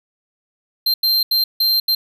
square tone bursts at uneven times, 4155 Hz, C8, 13 cents flat, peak -14 dBFS, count 5, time 0.86-0.94 / 1.03-1.23 / 1.31-1.44 / 1.6-1.8 / 1.88-1.95 s, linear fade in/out 5 ms, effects none

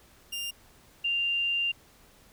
sawtooth / sine tone pair in turn, 2800 / 2788 Hz, F7 / F7, +4 / -4 cents, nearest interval unison, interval 8 cents, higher first, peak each -29 / -25 dBFS, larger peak second, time 0.32-0.51 / 1.04-1.72 s, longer second, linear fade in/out 10 ms, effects pink hiss -58 dBFS RMS until 2.32 s

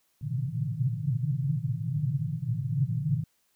white band-pass noise, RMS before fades -29 dBFS, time 0.21-3.24 s, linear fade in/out 5 ms, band 110 to 160 Hz, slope 96 dB/octave, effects white hiss -71 dBFS RMS until 3.55 s

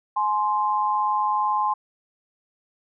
sine tone pair together, 843.7 / 1046 Hz, G#5 / C6, +27 / -1 cents, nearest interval major third, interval 372 cents, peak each -23 / -22 dBFS, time 0.16-1.74 s, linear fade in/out 10 ms, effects none

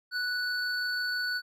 triangle tone pair together, 1480 / 4466 Hz, F#6 / C#8, 0 / +12 cents, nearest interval octave + perfect fifth, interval 1912 cents, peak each -28 / -33 dBFS, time 0.11-1.42 s, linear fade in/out 50 ms, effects none

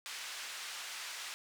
pink band-pass noise, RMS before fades -44 dBFS, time 0.06-1.34 s, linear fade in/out 0 ms, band 1600 to 7900 Hz, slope 12 dB/octave, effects none

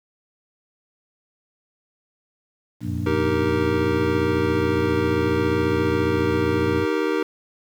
harmonic tone, 59.3 Hz, A#1, 30 cents sharp, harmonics 2 / 3 / 4 / 5, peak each -29 / -31 / -32 / -32 dBFS, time 2.8-6.84 s, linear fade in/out 50 ms
triangle tone with vibrato, 90.8 Hz, F#2, 32 cents flat, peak -25 dBFS, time 2.85-6.86 s, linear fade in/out 20 ms, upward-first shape triangle, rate 7.1 Hz, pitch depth 140 cents each way
square chord, Eb major, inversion none, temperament just, 311.1 / 388.9 / 466.7 Hz, Eb4 / G4 / Bb4, 0 / -14 / +2 cents, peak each -25 dBFS, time 3.06-7.23 s, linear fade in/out 5 ms
effects low-pass 3000 Hz 12 dB/octave + 8-bit

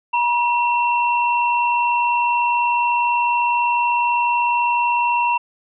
sine tone pair together, 957.9 / 2712 Hz, A#5 / E7, +47 / +49 cents, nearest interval octave + tritone, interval 1802 cents, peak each -16 / -22 dBFS, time 0.13-5.38 s, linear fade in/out 10 ms, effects none

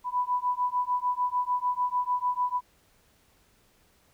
sine beating tone pair, 987.8 / 994.5 Hz, B5 / B5, 0 / +12 cents, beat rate 6.7 Hz, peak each -28 dBFS, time 0.04-2.61 s, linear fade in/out 50 ms, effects pink hiss -64 dBFS RMS until 4.13 s

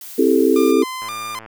blue noise, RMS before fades -35 dBFS, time 0.01-0.72 s, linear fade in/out 2 ms
sine chord, A minor seventh, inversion first, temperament just, 264 / 330 / 396 / 440 Hz, C4 / E4 / G4 / A4, +16 / +2 / +18 / 0 cents, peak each -17 dBFS, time 0.18-0.84 s, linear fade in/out 10 ms
sawtooth tone with vibrato, 1111 Hz, C#6, 4 cents sharp, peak -22 dBFS, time 0.56-1.39 s, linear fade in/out 2 ms, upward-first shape square, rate 1.9 Hz, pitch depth 130 cents each way
click train, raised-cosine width 0.5 ms, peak -23 dBFS, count 50, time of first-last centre 1.02-1.461 s, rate 111 Hz
effects none

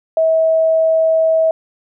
sine tone, 645 Hz, E5, 38 cents flat, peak -10 dBFS, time 0.17-1.51 s, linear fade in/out 2 ms, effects none

